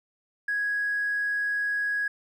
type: tone with tanh clipping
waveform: triangle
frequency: 1661.2 Hz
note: G#6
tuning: in tune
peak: -24 dBFS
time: 0.48-2.08 s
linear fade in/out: 5 ms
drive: 1 dB
effects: none